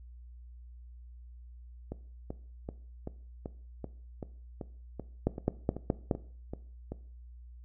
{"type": "two click trains", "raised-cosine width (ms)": 2, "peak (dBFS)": [-24, -13], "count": [14, 5], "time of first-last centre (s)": [[1.92, 6.92], [5.27, 6.112]], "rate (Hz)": [2.6, 4.75], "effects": ["noise-tail reverb RT60 0.5 s tail -18 dB re dry", "added 60 Hz sine -47 dBFS peak until 7.64 s"]}